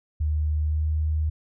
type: tone with pitch glide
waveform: sine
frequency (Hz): 76.2 to 77.4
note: D#2 to D#2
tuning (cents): -36 to -9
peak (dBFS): -21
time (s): 0.2-1.3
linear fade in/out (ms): 10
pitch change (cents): +27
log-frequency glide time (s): 0.62-0.86
effects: none